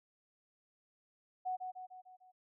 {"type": "tone with echo", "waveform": "sine", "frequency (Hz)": 740, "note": "F#5", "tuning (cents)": 0, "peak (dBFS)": -34, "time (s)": [1.45, 1.57], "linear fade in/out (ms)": 20, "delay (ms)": 150, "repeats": 5, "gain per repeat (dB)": -5, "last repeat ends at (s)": 2.32, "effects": []}